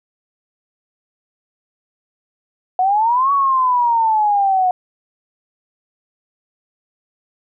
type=exponential two-way sweep; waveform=sine; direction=up then down; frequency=725 to 1132 to 725 Hz; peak=-12 dBFS; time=2.79-4.71 s; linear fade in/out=2 ms; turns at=3.32 s; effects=none